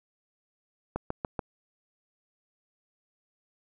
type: click train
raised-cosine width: 1 ms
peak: -16 dBFS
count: 4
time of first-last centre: 0.96-1.392 s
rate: 6.94 Hz
effects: none